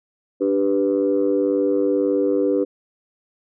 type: chord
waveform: sine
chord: G major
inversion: second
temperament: equal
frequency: 293.7 / 392 / 493.9 Hz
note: D4 / G4 / B4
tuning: 0 / 0 / 0 cents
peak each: -20 dBFS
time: 0.4-2.65 s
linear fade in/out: 20 ms
effects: tanh soft clip ceiling -9 dBFS